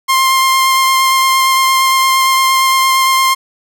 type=tone with vibrato; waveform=sawtooth; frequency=1057 Hz; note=C6; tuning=17 cents sharp; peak=-5 dBFS; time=0.08-3.35 s; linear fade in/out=20 ms; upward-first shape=sine; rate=8.7 Hz; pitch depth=10 cents each way; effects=none